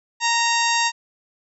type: harmonic tone with a mistuned harmonic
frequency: 932 Hz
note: A#5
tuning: 1 cent flat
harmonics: 1 / 2 / 3 / 4 / 5 / 6 / 7 / 8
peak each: -21 / -24 / -26 / -27 / -28 / -29 / -29 / -30 dBFS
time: 0.2-0.92 s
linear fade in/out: 50 ms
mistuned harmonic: 3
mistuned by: -29 cents
effects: none